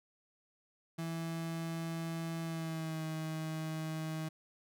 35% pulse tone with pitch glide, 164.81 to 158.28 Hz, E3 to D#3, 0 to +30 cents, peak -35 dBFS, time 0.98-4.29 s, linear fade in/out 10 ms, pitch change -70 cents, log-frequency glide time 2.42-3.04 s, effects none

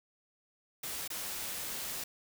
white noise with dropouts, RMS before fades -39 dBFS, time 0.83-2.04 s, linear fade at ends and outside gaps 5 ms, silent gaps 1.078-1.101 s, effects none

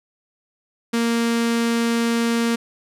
sawtooth tone with notch filter, 232.5 Hz, A#3, 4 cents flat, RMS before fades -20 dBFS, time 0.93-2.56 s, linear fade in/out 10 ms, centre 760 Hz, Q 2, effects low-pass 11000 Hz 12 dB/octave

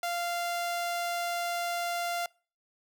sawtooth tone, 694 Hz, F5, 11 cents flat, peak -26 dBFS, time 0.03-2.26 s, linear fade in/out 2 ms, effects noise-tail reverb RT60 0.4 s tail -26 dB re dry

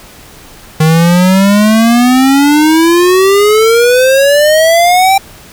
square exponential sweep, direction up, 155.2 to 788 Hz, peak -5 dBFS, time 0.8-5.18 s, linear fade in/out 5 ms, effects pink hiss -35 dBFS RMS until 5.52 s

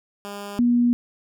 10% pulse / sine tone pair in turn, 202.6 / 240.9 Hz, G#3 / B3, -43 / -43 cents, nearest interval minor third, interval 300 cents, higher second, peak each -24 / -15 dBFS, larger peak second, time 0.25-0.59 / 0.59-0.93 s, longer neither, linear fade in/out 0 ms, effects none

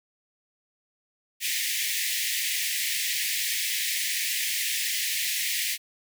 pink high-pass noise, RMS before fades -28 dBFS, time 1.4-5.78 s, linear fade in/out 50 ms, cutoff 1800 Hz, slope 96 dB/octave, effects none

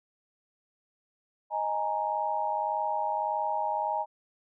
sine chord, D# suspended fourth, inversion none, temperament equal, 622.3 / 830.6 / 932.3 Hz, D#5 / G#5 / A#5, 0 / 0 / 0 cents, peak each -34 / -30 / -31 dBFS, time 1.5-4.06 s, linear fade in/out 50 ms, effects none

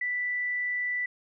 sine tone, 1975.5 Hz, B6, in tune, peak -27 dBFS, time 0.01-1.06 s, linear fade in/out 5 ms, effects none

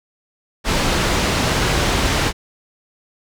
pink low-pass noise, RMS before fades -18 dBFS, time 0.64-2.33 s, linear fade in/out 50 ms, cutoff 6200 Hz, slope 12 dB/octave, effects none

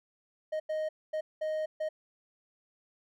triangle tone bursts at uneven times, 622.3 Hz, D#5, in tune, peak -28 dBFS, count 5, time 0.52-0.6 / 0.69-0.89 / 1.13-1.21 / 1.41-1.66 / 1.8-1.89 s, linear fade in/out 10 ms, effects none

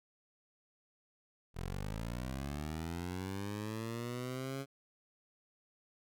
15% pulse linear sweep, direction up, 41.2 to 138.59 Hz, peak -32 dBFS, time 1.54-4.66 s, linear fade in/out 50 ms, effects none

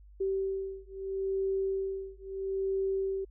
sine beating tone pair, 386.1 / 386.86 Hz, G4 / G4, -26 / -23 cents, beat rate 0.76 Hz, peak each -33 / -33 dBFS, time 0.2-3.25 s, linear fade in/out 10 ms, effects added 50 Hz sine -51 dBFS peak until 3.3 s

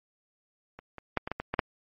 clicks, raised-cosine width 0.5 ms, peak -28 / -26 / -11 / -19 / -16 / -16 / -14 / -7 dBFS, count 8, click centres 0.79 / 0.983 / 1.173 / 1.275 / 1.316 / 1.4 / 1.54 / 1.592 s, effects MP3 32 kbps

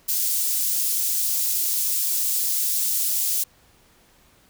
white high-pass noise, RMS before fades -23 dBFS, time 0.08-3.44 s, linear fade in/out 10 ms, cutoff 6000 Hz, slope 12 dB/octave, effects pink hiss -57 dBFS RMS until 4.49 s

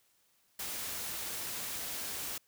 white noise, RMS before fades -39 dBFS, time 0.59-2.38 s, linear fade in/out 5 ms, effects white hiss -71 dBFS RMS until 2.47 s

